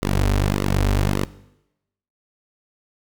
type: tone with flanger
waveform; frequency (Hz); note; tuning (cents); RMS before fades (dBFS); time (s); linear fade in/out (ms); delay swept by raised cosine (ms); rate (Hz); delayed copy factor
sawtooth; 49; G1; 0; -19; 0.02-1.25; 0; 1.2 to 6.2; 1.7; -0.9
effects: noise-tail reverb RT60 0.9 s tail -19 dB re dry